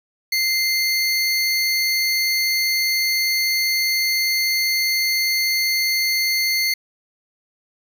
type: tone pair together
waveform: square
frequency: 2084 / 4395 Hz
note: C7 / C#8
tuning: -7 / -16 cents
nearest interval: octave + minor second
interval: 1291 cents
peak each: -21 dBFS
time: 0.32-6.74 s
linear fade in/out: 5 ms
effects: none